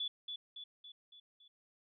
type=tone with echo; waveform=sine; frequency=3445 Hz; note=A7; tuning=37 cents flat; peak=-35 dBFS; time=0-0.08 s; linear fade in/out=5 ms; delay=280 ms; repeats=5; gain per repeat=-5 dB; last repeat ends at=1.48 s; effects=none